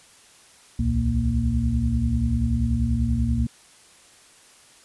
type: tone cluster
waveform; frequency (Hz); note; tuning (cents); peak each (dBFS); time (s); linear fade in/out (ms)
sine; 63.7 / 74 / 118.8 / 232.2; C2 / D2 / A#2 / A#3; -46 / +14 / +33 / -7; -25; 0.79-3.47; 5
effects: white hiss -52 dBFS RMS until 4.84 s + resampled to 24000 Hz